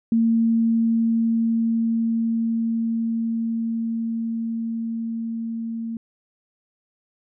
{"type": "tone with level ramp", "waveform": "sine", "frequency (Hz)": 228, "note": "A#3", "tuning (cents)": -38, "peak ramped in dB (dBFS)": [-15, -26], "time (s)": [0.12, 5.97], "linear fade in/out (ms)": 2, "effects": []}